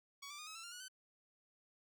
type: tone with pitch steps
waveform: 10% pulse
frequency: 1124 / 1173.8 / 1225.7 / 1280 / 1336.7 / 1395.8 / 1457.6 / 1522.2 Hz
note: C#6 / D6 / D#6 / D#6 / E6 / F6 / F#6 / F#6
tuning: +24 / -1 / -26 / +49 / +24 / -1 / -26 / +49 cents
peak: -40 dBFS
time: 0.22-0.884 s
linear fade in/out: 10 ms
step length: 83 ms
effects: none